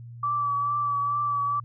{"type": "tone with vibrato", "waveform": "sine", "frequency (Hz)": 1155, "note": "D6", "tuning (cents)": -29, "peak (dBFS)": -23, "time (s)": [0.23, 1.6], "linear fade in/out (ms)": 5, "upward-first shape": "triangle", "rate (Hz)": 2.3, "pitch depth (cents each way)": 29, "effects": ["added 118 Hz sine -39 dBFS peak until 1.64 s"]}